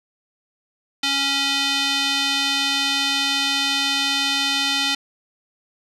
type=tone with band-pass filter; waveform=square; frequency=277.2 Hz; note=C#4; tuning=in tune; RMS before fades=-21 dBFS; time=1.03-4.95 s; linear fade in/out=5 ms; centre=3600 Hz; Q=2; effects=resampled to 32000 Hz